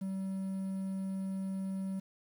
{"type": "tone with quantisation", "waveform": "triangle", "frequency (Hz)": 191.7, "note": "G3", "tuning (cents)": -38, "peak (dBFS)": -32, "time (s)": [0.01, 2], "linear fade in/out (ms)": 10, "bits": 10, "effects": []}